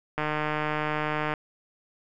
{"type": "click train", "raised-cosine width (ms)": 0.5, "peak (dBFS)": -13, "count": 177, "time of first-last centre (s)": [0.18, 1.338], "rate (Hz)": 152, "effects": []}